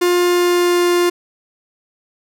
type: tone with pitch glide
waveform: 45% pulse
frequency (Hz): 354 to 351.4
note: F4 to F4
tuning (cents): +23 to +11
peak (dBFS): -12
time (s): 0.01-1.1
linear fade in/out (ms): 10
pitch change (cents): -12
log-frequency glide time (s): 0.19-0.92
effects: none